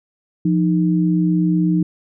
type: tone pair together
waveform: sine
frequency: 174 / 310 Hz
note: F3 / D#4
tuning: -6 / -6 cents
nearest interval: minor seventh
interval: 1000 cents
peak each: -15 / -18 dBFS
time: 0.45-1.83 s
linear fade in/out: 5 ms
effects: none